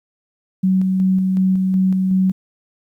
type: tone with tremolo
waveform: sine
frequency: 188 Hz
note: F#3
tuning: 28 cents sharp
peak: -12 dBFS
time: 0.63-2.32 s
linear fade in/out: 10 ms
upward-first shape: square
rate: 2.7 Hz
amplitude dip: 25%
effects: 9-bit